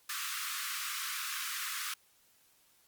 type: high-pass noise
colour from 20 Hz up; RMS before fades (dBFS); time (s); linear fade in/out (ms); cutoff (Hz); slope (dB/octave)
pink; -38; 0.09-1.94; 5; 1100; 96
effects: white hiss -67 dBFS RMS until 2.87 s + Opus 48 kbps